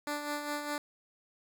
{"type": "tone with tremolo", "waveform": "10% pulse", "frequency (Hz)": 293.7, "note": "D4", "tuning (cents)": 0, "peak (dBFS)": -24, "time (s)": [0.07, 0.78], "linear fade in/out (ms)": 2, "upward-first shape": "sine", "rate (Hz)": 4.9, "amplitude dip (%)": 50, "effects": []}